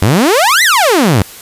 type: exponential two-way sweep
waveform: sawtooth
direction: up then down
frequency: 87.31 to 2086 to 87.31 Hz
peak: -3 dBFS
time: 0.02-1.22 s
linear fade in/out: 0 ms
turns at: 0.63 s
effects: white hiss -32 dBFS RMS until 1.41 s + resampled to 32000 Hz